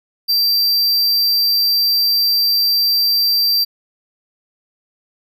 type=tone; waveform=square; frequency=4699 Hz; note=D8; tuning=in tune; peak=-13 dBFS; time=0.28-3.65 s; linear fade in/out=20 ms; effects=none